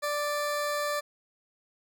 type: tone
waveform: 20% pulse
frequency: 587.3 Hz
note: D5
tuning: in tune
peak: -23 dBFS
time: 0.02-1.01 s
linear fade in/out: 20 ms
effects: none

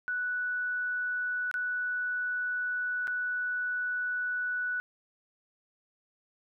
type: tone with dropouts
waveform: sine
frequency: 1480 Hz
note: F#6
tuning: in tune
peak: -29 dBFS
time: 0.08-4.8 s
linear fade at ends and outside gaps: 0 ms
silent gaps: 1.513-1.541 / 3.072-3.079 s
effects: none

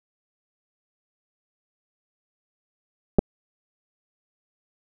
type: clicks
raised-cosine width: 2 ms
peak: -4 dBFS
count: 2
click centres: 3.186 / 3.191 s
effects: none

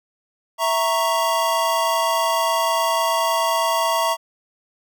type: chord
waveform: square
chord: A# diminished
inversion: second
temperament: equal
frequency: 659.3 / 932.3 / 1108.7 Hz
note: E5 / A#5 / C#6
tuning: 0 / 0 / 0 cents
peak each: -23 / -22 / -24 dBFS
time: 0.58-4.17 s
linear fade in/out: 50 ms
effects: none

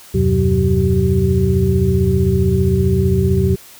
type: tone cluster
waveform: sine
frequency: 79.2 / 94.6 / 126.1 / 183.4 / 385.3 Hz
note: D#2 / F#2 / B2 / F#3 / G4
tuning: +31 / +39 / +36 / -15 / -30 cents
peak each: -18 dBFS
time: 0.14-3.56 s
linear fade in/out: 10 ms
effects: white hiss -41 dBFS RMS until 3.79 s

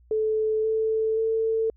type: tone with pitch steps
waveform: sine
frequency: 435.1 / 440.7 / 446.3 Hz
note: A4 / A4 / A4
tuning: -19 / +3 / +25 cents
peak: -21 dBFS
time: 0.11-1.7 s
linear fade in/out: 2 ms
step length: 530 ms
effects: added 60 Hz sine -53 dBFS peak until 1.76 s

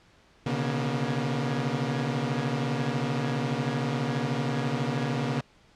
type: tone cluster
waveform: sawtooth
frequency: 124.7 / 138.7 / 151.1 / 238.1 Hz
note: B2 / C#3 / D3 / A#3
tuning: +17 / +1 / +50 / +37 cents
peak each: -30 / -26 / -31 / -27 dBFS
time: 0.46-5.41 s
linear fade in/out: 5 ms
effects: pink hiss -59 dBFS RMS until 5.75 s + low-pass 5000 Hz 12 dB/octave

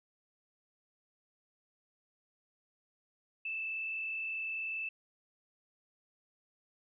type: tone with frequency modulation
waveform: sine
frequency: 2637 Hz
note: E7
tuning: in tune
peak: -35 dBFS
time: 3.45-4.89 s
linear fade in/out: 5 ms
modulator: 41.1 Hz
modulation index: 0.84
effects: none

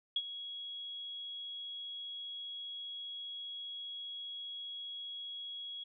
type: tone with ADSR envelope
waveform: sine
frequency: 3325 Hz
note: G#7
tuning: 1 cent sharp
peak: -28 dBFS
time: 0.16-5.84 s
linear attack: 4 ms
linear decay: 48 ms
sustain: -13 dB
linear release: 9 ms
effects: none

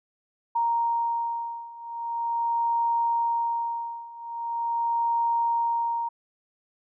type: beating tone pair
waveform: sine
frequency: 932.3 / 932.72 Hz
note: A#5 / A#5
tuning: 0 / +1 cents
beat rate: 0.42 Hz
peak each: -28 / -26 dBFS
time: 0.55-6.09 s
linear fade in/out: 10 ms
effects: none

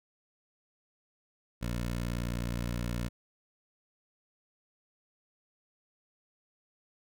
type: tone with notch filter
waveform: 15% pulse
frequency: 59.2 Hz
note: A#1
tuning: 27 cents sharp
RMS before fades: -34 dBFS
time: 1.61-3.09 s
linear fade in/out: 20 ms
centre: 780 Hz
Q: 1.8
effects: none

